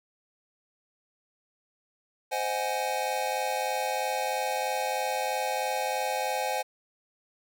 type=chord; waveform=square; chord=Ab dominant seventh; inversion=first; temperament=just; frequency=519.1 / 623 / 747.5 / 830.6 Hz; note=C5 / Eb5 / Gb5 / Ab5; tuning=-14 / +2 / +17 / 0 cents; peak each=-34 / -37 / -34 / -32 dBFS; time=2.31-6.63 s; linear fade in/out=20 ms; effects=none